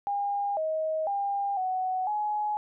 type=tone with pitch steps; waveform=sine; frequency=808 / 631 / 801 / 745 / 841 Hz; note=G#5 / D#5 / G5 / F#5 / G#5; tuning=-48 / +24 / +37 / +12 / +22 cents; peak=-26 dBFS; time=0.07-2.57 s; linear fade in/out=0 ms; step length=500 ms; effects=none